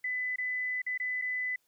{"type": "tone with dropouts", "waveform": "sine", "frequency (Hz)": 2003, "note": "B6", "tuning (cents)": 24, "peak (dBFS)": -30, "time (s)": [0.04, 1.56], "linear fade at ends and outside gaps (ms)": 5, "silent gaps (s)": [[0.36, 0.383], [0.819, 0.864], [0.977, 0.999], [1.216, 1.22]], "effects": ["white hiss -74 dBFS RMS until 1.67 s"]}